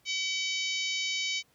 harmonic tone, 760 Hz, F#5, 46 cents sharp, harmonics 3 / 4 / 5 / 6 / 7 / 8 / 9, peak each -33 / -35 / -37 / -39 / -40 / -41 / -42 dBFS, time 0.05-1.43 s, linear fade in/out 50 ms, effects pink hiss -67 dBFS RMS until 1.54 s + high-pass 80 Hz 12 dB/octave

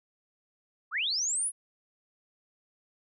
sine linear sweep, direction up, 1064 to 10630 Hz, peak -27 dBFS, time 0.91-1.52 s, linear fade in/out 50 ms, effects none

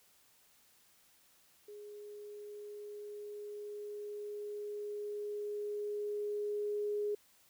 sine tone with level ramp, 415.3 Hz, G#4, in tune, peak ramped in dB -47 to -32 dBFS, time 1.68-7.15 s, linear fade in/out 5 ms, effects white hiss -67 dBFS RMS until 7.49 s

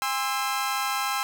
sawtooth chord, Ab augmented, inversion none, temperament equal with one note detuned, 809.8 / 1046.5 / 1318.5 Hz, Ab5 / C6 / E6, -44 / 0 / 0 cents, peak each -26 dBFS, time 0.02-1.23 s, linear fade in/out 0 ms, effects none

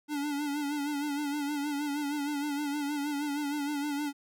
square tone with vibrato, 290 Hz, D4, 22 cents flat, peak -31 dBFS, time 0.08-4.13 s, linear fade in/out 50 ms, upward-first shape sine, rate 6.4 Hz, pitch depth 55 cents each way, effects none

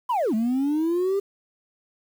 sine linear two-way sweep, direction down then up, 1046.5 to 212.4 to 403.7 Hz, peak -18 dBFS, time 0.09-1.2 s, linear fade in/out 10 ms, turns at 0.34 s, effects tanh soft clip ceiling -19 dBFS + 8-bit

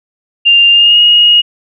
sine tone with pitch glide, 2795 to 2874 Hz, F7 to F7, +1 to +49 cents, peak -3 dBFS, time 0.45-1.42 s, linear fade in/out 20 ms, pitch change +48 cents, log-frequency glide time 0.71-1 s, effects none

